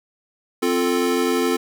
square chord, F major, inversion second, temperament equal, 261.6 / 349.2 / 440 Hz, C4 / F4 / A4, 0 / 0 / 0 cents, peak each -23 dBFS, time 0.62-1.57 s, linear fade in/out 10 ms, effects none

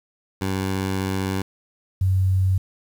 15% pulse / sine tone pair in turn, 95.5 / 94.19 Hz, G2 / F#2, -45 / +31 cents, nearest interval unison, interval 24 cents, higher first, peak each -16 dBFS, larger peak neither, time 0.41-1.42 / 2.01-2.58 s, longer first, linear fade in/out 5 ms, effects 8-bit

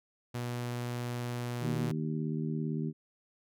sawtooth tone with pitch glide, 121.3 to 120.53 Hz, B2 to B2, -31 to -42 cents, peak -30 dBFS, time 0.34-1.92 s, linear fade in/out 10 ms, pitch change -11 cents, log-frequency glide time 1.51-1.77 s
harmonic tone, 77.78 Hz, D#2, in tune, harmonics 2 / 3 / 4 / 5, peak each -33 / -36 / -41 / -42 dBFS, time 1.6-2.93 s, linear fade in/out 50 ms
effects none

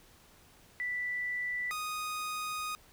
sine / sawtooth tone pair in turn, 1973 / 1242.9 Hz, B6 / D#6, -2 / -2 cents, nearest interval minor sixth, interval 800 cents, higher first, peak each -32 / -31 dBFS, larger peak second, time 0.8-1.71 / 1.71-2.75 s, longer second, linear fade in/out 0 ms, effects pink hiss -60 dBFS RMS until 2.92 s

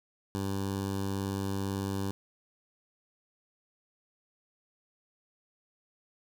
15% pulse tone with notch filter, 98 Hz, G2, in tune, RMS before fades -33 dBFS, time 0.35-2.11 s, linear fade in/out 0 ms, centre 2100 Hz, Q 1.3, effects none

